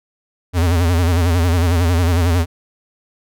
square tone with vibrato, 86 Hz, F2, 26 cents flat, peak -13 dBFS, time 0.53-2.46 s, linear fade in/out 50 ms, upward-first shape sine, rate 11 Hz, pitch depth 96 cents each way, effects none

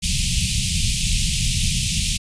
pink band-stop noise, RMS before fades -20 dBFS, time 0.02-2.18 s, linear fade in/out 20 ms, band 190 to 2500 Hz, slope 48 dB/octave, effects resampled to 22050 Hz

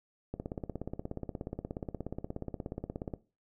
click train, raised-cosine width 2 ms, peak -23 dBFS, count 48, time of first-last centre 0.34-3.138 s, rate 16.8 Hz, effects noise-tail reverb RT60 0.3 s tail -17 dB re dry

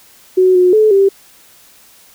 sine tone with pitch steps, 370.9 / 362.5 / 431.6 / 392.4 Hz, F#4 / F#4 / A4 / G4, +4 / -35 / -33 / +2 cents, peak -6 dBFS, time 0.37-1.09 s, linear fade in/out 10 ms, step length 180 ms, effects white hiss -45 dBFS RMS until 2.14 s

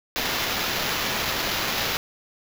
blue noise with sample-and-hold, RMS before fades -26 dBFS, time 0.16-1.97 s, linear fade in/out 0 ms, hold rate 8820 Hz, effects none

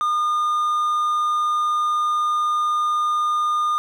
triangle tone, 1216 Hz, D#6, 40 cents flat, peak -16 dBFS, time 0.01-3.78 s, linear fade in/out 0 ms, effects none

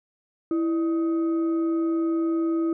sine tone with frequency modulation, 329.6 Hz, E4, in tune, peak -21 dBFS, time 0.51-2.73 s, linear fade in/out 2 ms, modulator 930 Hz, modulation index 0.25, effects none

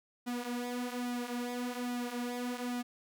sawtooth tone with flanger, 244.4 Hz, B3, 18 cents flat, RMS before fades -37 dBFS, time 0.26-2.83 s, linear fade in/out 20 ms, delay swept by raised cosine 1.8 to 7.5 ms, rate 1.2 Hz, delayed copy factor -0.7, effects none

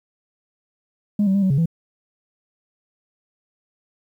sine tone with pitch steps, 206.4 / 192.1 / 199.1 / 188.9 / 137.5 / 165.6 Hz, G#3 / G3 / G3 / F#3 / C#3 / E3, -10 / -35 / +27 / +36 / -14 / +8 cents, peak -13 dBFS, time 1.19-1.658 s, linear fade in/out 5 ms, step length 78 ms, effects tanh soft clip ceiling -13 dBFS + 9-bit

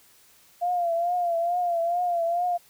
sine tone with vibrato, 693 Hz, F5, 14 cents flat, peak -22 dBFS, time 0.61-2.58 s, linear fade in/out 20 ms, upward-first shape triangle, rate 2.3 Hz, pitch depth 72 cents each way, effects white hiss -57 dBFS RMS until 2.69 s

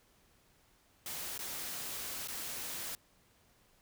white noise with dropouts, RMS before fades -41 dBFS, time 1.06-2.95 s, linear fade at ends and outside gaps 1 ms, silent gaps 1.378-1.391 / 2.274-2.284 s, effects pink hiss -68 dBFS RMS until 3.81 s

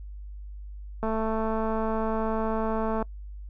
click train, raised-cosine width 1 ms, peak -16 dBFS, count 442, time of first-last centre 1.03-3.025 s, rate 221 Hz, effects noise-tail reverb RT60 0.1 s tail -25 dB re dry + added 50 Hz sine -37 dBFS peak until 3.49 s

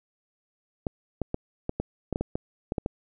clicks, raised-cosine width 2 ms, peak -14 dBFS, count 12, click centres 0.868 / 1.217 / 1.344 / 1.694 / 1.8 / 2.127 / 2.159 / 2.21 / 2.355 / 2.721 / 2.782 / 2.861 s, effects none

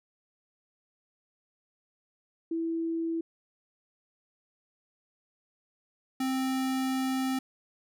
sine / square tone pair in turn, 329.6 / 262.3 Hz, E4 / C4, 0 / +4 cents, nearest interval major third, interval 396 cents, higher first, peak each -28 dBFS, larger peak neither, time 2.51-3.21 / 6.2-7.39 s, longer second, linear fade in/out 5 ms, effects none

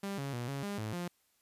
sawtooth tone with pitch steps, 198.3 / 138.8 / 120.9 / 138.8 / 202.2 / 108.1 / 175.7 Hz, G3 / C#3 / B2 / C#3 / G#3 / A2 / F3, +20 / +3 / -36 / +3 / -46 / -30 / +11 cents, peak -32 dBFS, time 0.03-1.08 s, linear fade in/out 5 ms, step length 150 ms, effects white hiss -73 dBFS RMS until 1.41 s + resampled to 32000 Hz

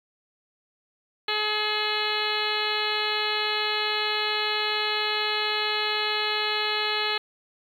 harmonic tone with a mistuned harmonic, 424.4 Hz, G#4, 38 cents sharp, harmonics 1 / 2 / 3 / 4 / 5 / 6 / 7 / 8 / 9 / 10, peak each -33 / -33 / -33 / -33 / -33 / -33 / -33 / -33 / -33 / -33 dBFS, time 1.28-7.18 s, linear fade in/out 5 ms, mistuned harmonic 9, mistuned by +49 cents, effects 9-bit

